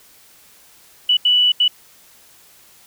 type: tone bursts at uneven times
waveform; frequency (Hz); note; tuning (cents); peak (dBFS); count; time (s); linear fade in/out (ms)
sine; 2960; F#7; 0; -11; 3; 1.09-1.17 / 1.25-1.52 / 1.6-1.68; 5
effects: white hiss -49 dBFS RMS until 2.86 s